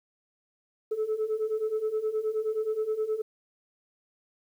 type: beating tone pair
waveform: sine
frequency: 428.8 / 438.3 Hz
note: A4 / A4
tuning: -45 / -7 cents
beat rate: 9.5 Hz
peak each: -30 / -27 dBFS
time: 0.91-3.22 s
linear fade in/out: 10 ms
effects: tanh soft clip ceiling -22 dBFS + 10-bit